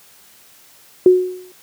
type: tone with exponential decay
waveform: sine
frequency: 366 Hz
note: F#4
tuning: 19 cents flat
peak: -3 dBFS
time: 1.06-1.52 s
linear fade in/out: 2 ms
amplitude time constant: 98 ms
effects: white hiss -48 dBFS RMS until 1.62 s + high-pass 60 Hz 12 dB/octave